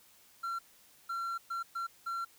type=tone bursts at uneven times; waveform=triangle; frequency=1364 Hz; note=F6; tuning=41 cents flat; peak=-32 dBFS; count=5; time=0.43-0.59 / 1.09-1.38 / 1.5-1.63 / 1.75-1.87 / 2.06-2.25 s; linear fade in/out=10 ms; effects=white hiss -62 dBFS RMS until 2.38 s